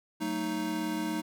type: chord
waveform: square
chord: D# diminished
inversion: first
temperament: just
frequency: 186.68 / 224 / 311.1 Hz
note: F#3 / A3 / D#4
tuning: +16 / +31 / 0 cents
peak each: -39 / -37 / -33 dBFS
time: 0.2-1.22 s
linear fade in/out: 20 ms
effects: none